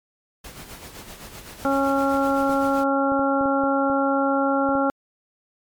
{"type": "noise with tremolo", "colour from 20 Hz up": "pink", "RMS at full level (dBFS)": -38, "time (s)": [0.44, 2.84], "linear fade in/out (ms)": 5, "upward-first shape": "sine", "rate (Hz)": 7.8, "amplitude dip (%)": 50}
{"type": "harmonic tone", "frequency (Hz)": 274.6, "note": "C#4", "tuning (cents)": -16, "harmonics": [1, 2, 3, 4, 5], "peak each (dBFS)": [-22, -23, -25, -32, -25], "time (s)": [1.65, 4.9], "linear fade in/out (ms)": 0}
{"type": "clicks", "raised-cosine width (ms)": 2, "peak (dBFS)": -22, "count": 9, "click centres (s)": [2.495, 3.12, 3.194, 3.411, 3.457, 3.637, 3.9, 4.69, 4.753]}
{"effects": ["MP3 96 kbps"]}